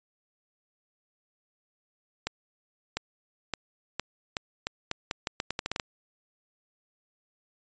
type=accelerating click train; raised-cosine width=0.2 ms; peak=-12 dBFS; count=16; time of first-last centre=2.27-5.798 s; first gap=700 ms; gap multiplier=0.81; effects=resampled to 16000 Hz